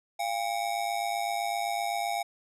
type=ring-modulated tone; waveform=square; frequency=749 Hz; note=F#5; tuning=21 cents sharp; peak=-26 dBFS; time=0.19-2.23 s; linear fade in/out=10 ms; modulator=53.9 Hz; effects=resampled to 32000 Hz